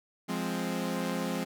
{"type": "chord", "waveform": "sawtooth", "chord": "F minor", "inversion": "none", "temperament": "equal", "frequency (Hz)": [174.61, 207.7, 261.6], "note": ["F3", "Ab3", "C4"], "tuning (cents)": [0, 0, 0], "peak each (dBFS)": -31, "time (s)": [0.28, 1.45], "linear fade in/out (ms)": 20, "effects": []}